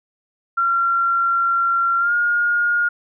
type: tone with pitch glide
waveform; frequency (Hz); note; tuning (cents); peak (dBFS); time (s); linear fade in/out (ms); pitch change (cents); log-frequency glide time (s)
sine; 1372 to 1425.3; F6 to F6; -31 to +35; -15; 0.57-2.89; 10; +66; 1.99-2.13
effects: none